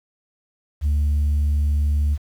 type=tone; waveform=sine; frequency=73.42 Hz; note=D2; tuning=in tune; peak=-14 dBFS; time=0.81-2.18 s; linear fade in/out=50 ms; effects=tanh soft clip ceiling -15 dBFS + 8-bit